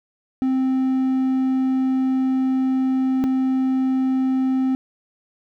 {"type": "tone pair in turn", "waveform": "triangle", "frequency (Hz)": [261.6, 261.6], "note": ["C4", "C4"], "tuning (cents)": [0, 0], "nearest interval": "unison", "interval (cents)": 0, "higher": "neither", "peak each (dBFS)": -15, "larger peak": "neither", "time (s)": [[0.42, 3.24], [3.24, 4.75]], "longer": "first", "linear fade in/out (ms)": 0, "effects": []}